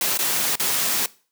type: noise with dropouts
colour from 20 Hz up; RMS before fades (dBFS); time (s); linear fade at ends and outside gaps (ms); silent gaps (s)
white; -22; 0.01-1.06; 2; 0.175-0.189 / 0.556-0.597
effects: noise-tail reverb RT60 0.4 s tail -21 dB re dry + high-pass 150 Hz 12 dB/octave